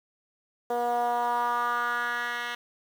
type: tone with band-pass filter sweep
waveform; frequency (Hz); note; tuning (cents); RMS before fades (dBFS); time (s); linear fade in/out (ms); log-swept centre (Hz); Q
10% pulse; 240.2; B3; -48; -28; 0.7-2.55; 5; 580 to 2300; 3.1
effects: 8-bit